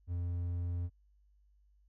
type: tone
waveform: triangle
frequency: 87.31 Hz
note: F2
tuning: in tune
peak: -31 dBFS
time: 0.07-0.9 s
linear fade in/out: 50 ms
effects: added 50 Hz sine -64 dBFS peak until 1.88 s